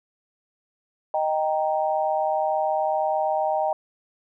sine chord, Eb major, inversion none, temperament equal, 622.3 / 784 / 932.3 Hz, Eb5 / G5 / Bb5, 0 / 0 / 0 cents, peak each -24 / -24 / -29 dBFS, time 1.14-3.73 s, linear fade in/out 2 ms, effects none

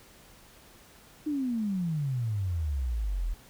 sine exponential sweep, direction down, 310 to 38.81 Hz, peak -27 dBFS, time 1.26-3.34 s, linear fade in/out 10 ms, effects pink hiss -55 dBFS RMS until 3.49 s

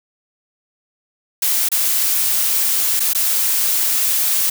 blue noise with dropouts, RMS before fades -17 dBFS, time 1.42-4.5 s, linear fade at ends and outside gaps 5 ms, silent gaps 1.688-1.716 / 2.996-3.001 / 3.134-3.148 s, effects none

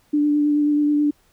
sine tone with vibrato, 294.8 Hz, D4, 7 cents sharp, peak -15 dBFS, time 0.13-1.11 s, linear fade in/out 10 ms, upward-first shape sine, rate 9.3 Hz, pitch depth 15 cents each way, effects pink hiss -60 dBFS RMS until 1.32 s

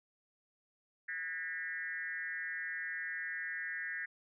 sine tone with frequency modulation, 1800 Hz, A6, 39 cents sharp, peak -37 dBFS, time 1.08-4.06 s, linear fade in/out 10 ms, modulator 168 Hz, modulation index 1.3, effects none

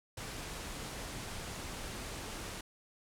pink low-pass noise, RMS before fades -43 dBFS, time 0.17-2.61 s, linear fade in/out 5 ms, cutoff 11000 Hz, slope 24 dB/octave, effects none

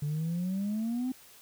sine exponential sweep, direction up, 143.8 to 261.6 Hz, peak -27 dBFS, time 0.02-1.12 s, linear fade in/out 5 ms, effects tanh soft clip ceiling -27 dBFS + white hiss -55 dBFS RMS until 1.41 s

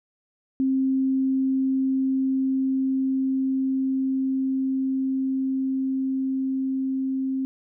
sine tone with level ramp, 265.2 Hz, C4, 23 cents sharp, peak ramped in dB -19 to -23 dBFS, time 0.6-7.45 s, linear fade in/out 0 ms, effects none

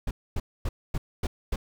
brown noise bursts, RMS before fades -27 dBFS, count 6, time 0.07-1.56 s, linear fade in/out 5 ms, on 40 ms, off 250 ms, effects none

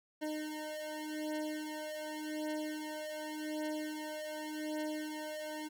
25% pulse beating tone pair, 305.9 / 306.77 Hz, D#4 / D#4, -29 / -24 cents, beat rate 0.87 Hz, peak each -38 / -37 dBFS, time 0.21-5.69 s, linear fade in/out 20 ms, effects none

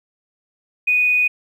triangle tone with tanh clipping, 2481 Hz, D#7, 6 cents flat, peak -13 dBFS, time 0.87-1.28 s, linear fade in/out 10 ms, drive 2 dB, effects none

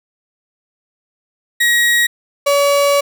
35% pulse tone pair in turn, 1900 / 567.5 Hz, A#6 / C#5, +33 / +41 cents, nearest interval octave + major sixth, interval 2092 cents, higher first, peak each -9 dBFS, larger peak neither, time 1.6-2.07 / 2.46-3.01 s, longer second, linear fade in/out 10 ms, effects none

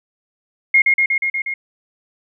sine tone with echo, 2144 Hz, C7, 42 cents sharp, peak -8 dBFS, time 0.74-0.82 s, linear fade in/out 5 ms, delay 120 ms, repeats 6, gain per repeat -2 dB, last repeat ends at 1.54 s, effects none

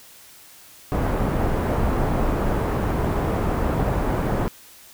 pink low-pass noise, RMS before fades -22 dBFS, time 0.92-4.48 s, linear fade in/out 0 ms, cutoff 1000 Hz, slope 12 dB/octave, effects white hiss -47 dBFS RMS until 4.93 s

